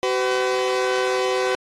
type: tone pair together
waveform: sawtooth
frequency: 379.1 / 506 Hz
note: F#4 / B4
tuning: +42 / +42 cents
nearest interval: perfect fourth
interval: 500 cents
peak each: -18 dBFS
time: 0.03-1.55 s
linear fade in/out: 0 ms
effects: low-pass 6000 Hz 12 dB/octave + AAC 64 kbps